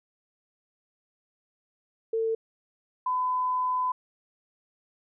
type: tone pair in turn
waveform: sine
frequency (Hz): 449.1 / 1008.2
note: A4 / B5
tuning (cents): +35 / +35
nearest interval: octave + major second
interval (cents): 1400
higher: second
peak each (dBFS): -24 / -24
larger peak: neither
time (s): 2.13-2.35 / 3.06-3.92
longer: second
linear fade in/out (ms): 5
effects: none